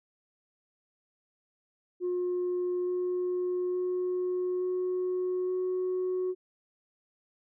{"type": "tone with pitch steps", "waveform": "sine", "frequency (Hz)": [358.7, 361, 363.3, 365.6, 367.9], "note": ["F4", "F#4", "F#4", "F#4", "F#4"], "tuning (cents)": [46, -43, -32, -21, -10], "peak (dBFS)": -26, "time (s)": [2, 6.35], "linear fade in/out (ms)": 50, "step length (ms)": 870, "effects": ["tanh soft clip ceiling -25 dBFS"]}